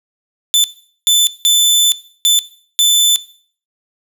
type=tone bursts at uneven times; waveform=sawtooth; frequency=3519 Hz; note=A7; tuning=in tune; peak=-5 dBFS; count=5; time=0.54-0.64 / 1.07-1.27 / 1.45-1.92 / 2.25-2.39 / 2.79-3.16 s; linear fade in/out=0 ms; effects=noise-tail reverb RT60 0.5 s tail -18 dB re dry